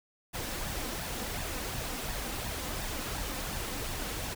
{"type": "noise with flanger", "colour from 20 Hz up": "pink", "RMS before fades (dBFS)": -36, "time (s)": [0.33, 4.35], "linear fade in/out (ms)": 20, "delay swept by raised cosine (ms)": [1.1, 4], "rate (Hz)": 2.8, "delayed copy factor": 0.5, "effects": []}